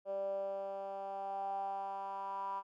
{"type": "tone with band-pass filter sweep", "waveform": "10% pulse", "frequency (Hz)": 196, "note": "G3", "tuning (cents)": 0, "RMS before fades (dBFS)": -40, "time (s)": [0.05, 2.63], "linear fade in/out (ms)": 50, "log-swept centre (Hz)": [560, 1000], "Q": 7.9, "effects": []}